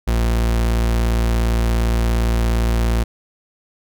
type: tone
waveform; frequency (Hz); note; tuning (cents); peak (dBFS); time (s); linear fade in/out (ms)
40% pulse; 57.3; A#1; -29; -14; 0.07-3.04; 10
effects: none